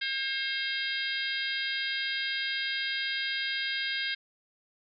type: harmonic tone with a mistuned harmonic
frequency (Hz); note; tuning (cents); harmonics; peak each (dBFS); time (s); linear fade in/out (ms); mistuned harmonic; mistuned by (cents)
536; C5; +42; 3 / 4 / 5 / 6 / 7 / 8 / 9; -34 / -36 / -41 / -36 / -37 / -43 / -39; 0.01-4.15; 10; 8; -68
effects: none